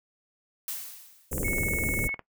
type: noise with exponential decay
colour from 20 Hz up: blue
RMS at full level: -32 dBFS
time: 0.68-1.47 s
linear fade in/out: 1 ms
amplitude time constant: 170 ms
type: band-stop noise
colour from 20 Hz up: pink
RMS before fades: -30 dBFS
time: 1.31-2.08 s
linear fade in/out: 10 ms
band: 580 to 7000 Hz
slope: 48 dB/octave
type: click train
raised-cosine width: 0.5 ms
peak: -24 dBFS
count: 18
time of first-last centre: 1.33-2.193 s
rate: 19.7 Hz
type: tone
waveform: sine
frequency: 2200 Hz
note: C#7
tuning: 14 cents flat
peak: -28 dBFS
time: 1.44-2.15 s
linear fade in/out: 10 ms
effects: noise-tail reverb RT60 0.1 s tail -17 dB re dry